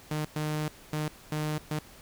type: tone bursts at uneven times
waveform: sawtooth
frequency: 152.6 Hz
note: D#3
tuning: 33 cents flat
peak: -25 dBFS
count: 5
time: 0.11-0.25 / 0.36-0.68 / 0.93-1.08 / 1.32-1.58 / 1.71-1.79 s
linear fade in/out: 2 ms
effects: pink hiss -52 dBFS RMS until 2.01 s